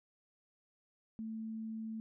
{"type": "tone", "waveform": "sine", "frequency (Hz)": 221.6, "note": "A3", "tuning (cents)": 13, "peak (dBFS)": -39, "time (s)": [1.19, 2], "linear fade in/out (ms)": 0, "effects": []}